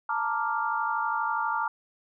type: chord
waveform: sine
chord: Bb major seventh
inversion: third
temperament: equal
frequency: 880 / 932.3 / 1174.7 / 1396.9 Hz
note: A5 / Bb5 / D6 / F6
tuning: 0 / 0 / 0 / 0 cents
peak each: -31 dBFS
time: 0.09-1.68 s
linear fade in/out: 5 ms
effects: none